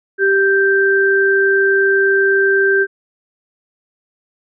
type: tone pair together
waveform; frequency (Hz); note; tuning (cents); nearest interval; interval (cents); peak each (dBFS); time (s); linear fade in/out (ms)
sine; 391.6 / 1568; G4 / G6; -2 / 0; 2 octaves; 2402; -13; 0.18-2.87; 50
effects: none